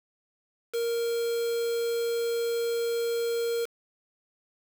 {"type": "tone with quantisation", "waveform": "triangle", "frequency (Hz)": 466.2, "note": "A#4", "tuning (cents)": 0, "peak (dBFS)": -24, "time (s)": [0.73, 3.66], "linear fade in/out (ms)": 20, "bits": 6, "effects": []}